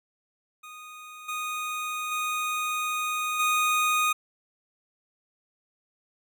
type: tone with level steps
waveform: 25% pulse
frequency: 1239 Hz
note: D#6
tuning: 8 cents flat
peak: -38 / -26 / -23 / -18 dBFS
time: 0.63-4.13 s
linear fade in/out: 10 ms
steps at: 1.28 / 2.11 / 3.39 s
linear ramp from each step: 10 ms
effects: none